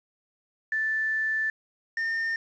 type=tone pair in turn; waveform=sine / triangle; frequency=1760 / 1815.8 Hz; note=A6 / A#6; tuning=0 / -46 cents; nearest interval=minor second; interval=54 cents; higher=second; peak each=-24 dBFS; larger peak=neither; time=0.72-1.5 / 1.97-2.36 s; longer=first; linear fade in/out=2 ms; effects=resampled to 16000 Hz + 9-bit